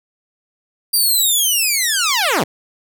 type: linear sweep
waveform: 10% pulse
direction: down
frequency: 4773 to 110 Hz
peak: -6 dBFS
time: 0.93-2.44 s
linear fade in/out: 10 ms
effects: none